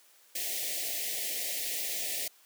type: band-stop noise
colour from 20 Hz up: white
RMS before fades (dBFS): -34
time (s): 0.35-2.28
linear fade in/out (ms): 5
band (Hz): 750 to 1800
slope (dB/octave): 96
effects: white hiss -61 dBFS RMS until 2.45 s + high-pass 400 Hz 12 dB/octave